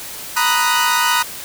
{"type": "chord", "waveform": "sawtooth", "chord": "B major seventh", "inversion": "third", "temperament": "equal", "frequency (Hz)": [932.3, 987.8, 1244.5, 1480], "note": ["A#5", "B5", "D#6", "F#6"], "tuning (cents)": [0, 0, 0, 0], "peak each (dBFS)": -16, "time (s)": [0.36, 1.23], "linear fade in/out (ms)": 10, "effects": ["white hiss -31 dBFS RMS until 1.44 s"]}